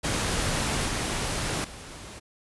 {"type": "noise with level steps", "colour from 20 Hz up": "pink", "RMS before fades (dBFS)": [-27, -29, -42], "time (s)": [0.03, 2.2], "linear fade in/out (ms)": 20, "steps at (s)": [0.86, 1.64], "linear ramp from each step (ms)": 5, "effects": ["resampled to 24000 Hz"]}